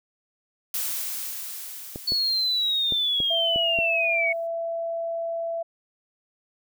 blue noise with exponential decay, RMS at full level -27 dBFS, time 0.74-4.47 s, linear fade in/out 1 ms, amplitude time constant 810 ms
clicks, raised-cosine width 2 ms, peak -20 dBFS, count 6, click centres 1.959 / 2.121 / 2.923 / 3.203 / 3.56 / 3.788 s
sine linear sweep, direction down, 4435 to 2201 Hz, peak -21 dBFS, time 2.07-4.33 s, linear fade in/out 10 ms
sine tone, 668 Hz, E5, 23 cents sharp, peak -26 dBFS, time 3.3-5.63 s, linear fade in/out 10 ms
effects none

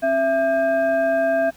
sine tone with frequency modulation, 665 Hz, E5, 15 cents sharp, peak -16 dBFS, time 0.02-1.51 s, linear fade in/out 20 ms, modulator 934 Hz, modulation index 0.62, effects pink hiss -50 dBFS RMS until 1.56 s

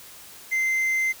triangle tone, 2077 Hz, C7, 13 cents flat, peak -19 dBFS, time 0.51-1.13 s, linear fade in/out 20 ms, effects white hiss -45 dBFS RMS until 1.2 s

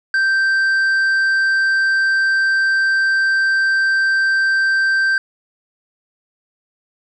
sine tone with tanh clipping, 1565 Hz, G6, 3 cents flat, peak -14 dBFS, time 0.14-5.18 s, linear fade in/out 2 ms, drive 5 dB, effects none

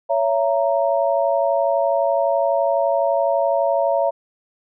sine chord, A# diminished, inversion first, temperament just, 559.4 / 671.3 / 932.3 Hz, C#5 / E5 / A#5, +16 / +31 / 0 cents, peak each -19 / -19 / -24 dBFS, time 0.09-4.11 s, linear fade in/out 20 ms, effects none

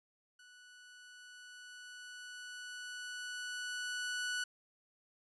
sawtooth tone with level ramp, 1479 Hz, F#6, 1 cent flat, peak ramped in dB -54 to -31 dBFS, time 0.39-4.44 s, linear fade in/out 5 ms, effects resampled to 22050 Hz

